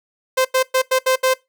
sawtooth tone bursts at uneven times, 519 Hz, C5, 14 cents flat, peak -10 dBFS, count 6, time 0.37-0.45 / 0.54-0.63 / 0.74-0.82 / 0.91-0.99 / 1.06-1.16 / 1.23-1.34 s, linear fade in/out 10 ms, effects noise-tail reverb RT60 0.2 s tail -21 dB re dry

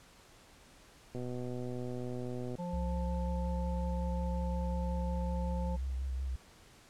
click train, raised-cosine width 2 ms, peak -28 dBFS, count 175, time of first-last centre 1.15-2.553 s, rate 124 Hz
harmonic tone, 176 Hz, F3, 14 cents sharp, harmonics 1 / 3 / 5, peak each -37 / -42 / -44 dBFS, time 2.58-5.77 s, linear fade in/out 20 ms
sine tone with vibrato, 65.6 Hz, C2, 5 cents sharp, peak -33 dBFS, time 2.73-6.36 s, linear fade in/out 5 ms, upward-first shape sine, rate 5.5 Hz, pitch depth 42 cents each way
effects pink hiss -59 dBFS RMS until 6.89 s + low-pass 10000 Hz 12 dB/octave

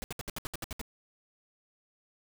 pink noise bursts, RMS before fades -37 dBFS, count 10, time 0.02-0.814 s, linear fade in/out 0 ms, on 20 ms, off 66 ms, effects none

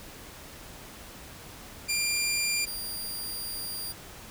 15% pulse tone pair in turn, 2390 / 4780 Hz, D7 / D8, +30 / +30 cents, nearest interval octave, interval 1200 cents, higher second, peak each -19 / -27 dBFS, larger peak first, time 1.88-2.66 / 2.66-3.93 s, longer second, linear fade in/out 20 ms, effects pink hiss -46 dBFS RMS until 4.3 s

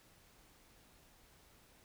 silence, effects pink hiss -65 dBFS RMS until 1.84 s

